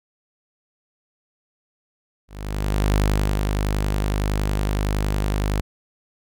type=tone with ADSR envelope; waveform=sawtooth; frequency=50.8 Hz; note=G#1; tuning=38 cents flat; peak=-12 dBFS; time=2.28-5.61 s; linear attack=670 ms; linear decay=440 ms; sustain=-4 dB; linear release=7 ms; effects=none